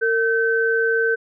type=tone pair together; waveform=sine; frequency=455.7 / 1537 Hz; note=A#4 / G6; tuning=-39 / -35 cents; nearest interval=octave + major sixth; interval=2104 cents; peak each=-19 dBFS; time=0.01-1.16 s; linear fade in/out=20 ms; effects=none